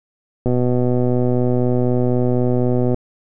click train, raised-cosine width 2 ms, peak -6 dBFS, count 309, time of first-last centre 0.46-2.944 s, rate 124 Hz, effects none

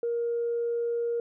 sine tone, 470.3 Hz, A#4, 15 cents sharp, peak -25 dBFS, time 0.03-1.2 s, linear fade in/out 2 ms, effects tanh soft clip ceiling -21 dBFS

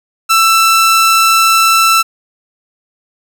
sawtooth tone, 1331 Hz, E6, 16 cents sharp, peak -3 dBFS, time 0.29-2.03 s, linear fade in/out 20 ms, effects none

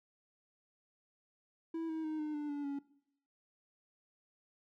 triangle tone with pitch steps, 327.5 / 319.3 / 311.3 / 303.5 / 295.8 / 288.4 / 281.2 Hz, E4 / D#4 / D#4 / D#4 / D4 / D4 / C#4, -11 / +45 / +1 / -43 / +13 / -31 / +25 cents, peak -34 dBFS, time 1.74-2.79 s, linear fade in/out 5 ms, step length 150 ms, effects noise-tail reverb RT60 0.7 s tail -19 dB re dry

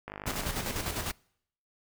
click train, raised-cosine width 0.5 ms, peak -23 dBFS, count 22, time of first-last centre 0.08-0.494 s, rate 50.7 Hz
pink noise with tremolo, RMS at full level -32 dBFS, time 0.26-1.12 s, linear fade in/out 10 ms, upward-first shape square, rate 10 Hz, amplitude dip 50%
effects noise-tail reverb RT60 0.7 s tail -26 dB re dry

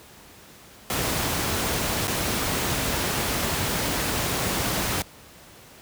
pink noise with dropouts, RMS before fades -25 dBFS, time 0.9-5.02 s, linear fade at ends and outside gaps 1 ms, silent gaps 2.072-2.079 s, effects pink hiss -48 dBFS RMS until 5.81 s + high-pass 60 Hz 12 dB/octave

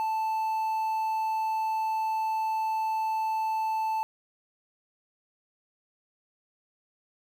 triangle tone with quantisation, 880 Hz, A5, in tune, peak -24 dBFS, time 0-4.03 s, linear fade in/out 0 ms, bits 9, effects none

